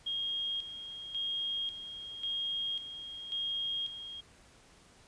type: tone with tremolo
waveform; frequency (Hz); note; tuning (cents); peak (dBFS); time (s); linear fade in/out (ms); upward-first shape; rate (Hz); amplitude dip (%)
sine; 3249; G#7; -39; -32; 0.06-4.21; 10; square; 0.92; 65
effects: pink hiss -60 dBFS RMS until 5.07 s + resampled to 22050 Hz